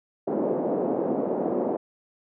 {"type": "band-pass noise", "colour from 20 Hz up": "white", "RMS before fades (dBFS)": -26, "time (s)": [0.27, 1.77], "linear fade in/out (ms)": 10, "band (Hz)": [210, 590], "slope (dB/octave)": 24, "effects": []}